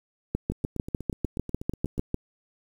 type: two click trains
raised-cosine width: 3 ms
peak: -22 / -12 dBFS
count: 13 / 13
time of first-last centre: 0.52-1.98 / 0.35-2.144 s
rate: 8.22 / 6.69 Hz
effects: 8-bit